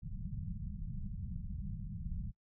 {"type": "low-pass noise", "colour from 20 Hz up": "pink", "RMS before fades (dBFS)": -41, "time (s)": [0.02, 2.32], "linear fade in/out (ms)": 20, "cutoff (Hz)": 210, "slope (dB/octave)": 96, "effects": ["noise-tail reverb RT60 0.1 s tail -24 dB re dry"]}